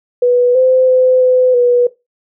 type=tone with pitch steps; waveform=sine; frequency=491 / 515 / 511 / 507 / 487.4 Hz; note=B4 / C5 / C5 / B4 / B4; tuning=-10 / -28 / -41 / +45 / -23 cents; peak=-7 dBFS; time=0.22-1.87 s; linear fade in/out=5 ms; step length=330 ms; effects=noise-tail reverb RT60 0.2 s tail -17 dB re dry